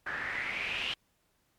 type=noise with low-pass filter sweep; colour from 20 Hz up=white; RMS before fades=-35 dBFS; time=0.06-0.94 s; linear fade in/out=5 ms; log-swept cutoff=1600 to 3000 Hz; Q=6.3; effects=pink hiss -73 dBFS RMS until 1.58 s + MP3 96 kbps